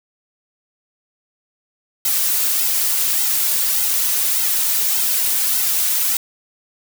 blue noise with flanger, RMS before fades -18 dBFS, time 2.05-6.17 s, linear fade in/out 2 ms, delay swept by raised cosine 1.7 to 3.8 ms, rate 1.7 Hz, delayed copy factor -0.85, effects none

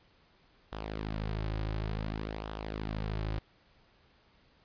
sawtooth tone with flanger, 53.2 Hz, G#1, 42 cents sharp, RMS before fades -36 dBFS, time 0.72-3.39 s, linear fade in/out 5 ms, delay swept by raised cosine 0.44 to 4.54 ms, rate 0.56 Hz, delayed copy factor -0.6, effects pink hiss -65 dBFS RMS until 4.64 s + resampled to 11025 Hz

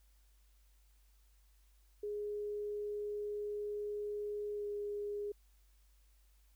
sine tone with pitch glide, 415.3 to 411.5 Hz, G#4 to G#4, 0 to -16 cents, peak -37 dBFS, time 2.03-5.32 s, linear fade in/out 5 ms, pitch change -16 cents, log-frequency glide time 4.54-4.66 s, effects added 50 Hz sine -64 dBFS peak until 6.55 s + white hiss -75 dBFS RMS until 6.55 s

